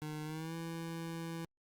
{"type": "tone with pitch glide", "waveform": "25% pulse", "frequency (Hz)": [152.7, 165.56], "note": ["D#3", "E3"], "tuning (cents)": [-32, 8], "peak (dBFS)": -36, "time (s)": [0.02, 1.45], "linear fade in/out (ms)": 0, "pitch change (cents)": 140, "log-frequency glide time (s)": [0.24, 0.55], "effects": ["Opus 48 kbps"]}